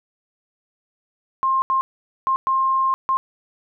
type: tone bursts at uneven times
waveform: sine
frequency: 1061 Hz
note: C6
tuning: 24 cents sharp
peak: -16 dBFS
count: 5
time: 1.43-1.62 / 1.7-1.81 / 2.27-2.36 / 2.47-2.94 / 3.09-3.17 s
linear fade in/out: 0 ms
effects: none